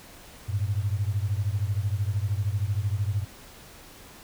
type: beating tone pair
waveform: sine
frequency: 96.7 / 109.7 Hz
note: G2 / A2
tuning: -23 / -5 cents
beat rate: 13 Hz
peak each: -26 / -28 dBFS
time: 0.48-3.25 s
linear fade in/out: 20 ms
effects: pink hiss -48 dBFS RMS until 4.23 s